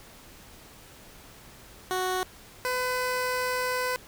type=tone pair in turn; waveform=15% pulse; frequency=370 / 503.9 Hz; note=F#4 / B4; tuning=0 / +35 cents; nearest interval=perfect fourth; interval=535 cents; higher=second; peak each=-20 dBFS; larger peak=neither; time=1.91-2.23 / 2.65-3.96 s; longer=second; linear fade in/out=0 ms; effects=pink hiss -50 dBFS RMS until 4.07 s